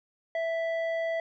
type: tone with low-pass filter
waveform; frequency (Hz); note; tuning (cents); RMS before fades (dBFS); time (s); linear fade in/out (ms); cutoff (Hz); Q
square; 659.3; E5; 0; -30; 0.35-1.2; 2; 1800; 1.4
effects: none